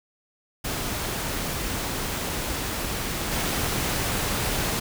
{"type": "noise with level steps", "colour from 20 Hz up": "pink", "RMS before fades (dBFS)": [-29, -26], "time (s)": [0.64, 4.8], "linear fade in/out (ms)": 10, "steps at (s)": 3.31, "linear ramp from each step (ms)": 10, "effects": []}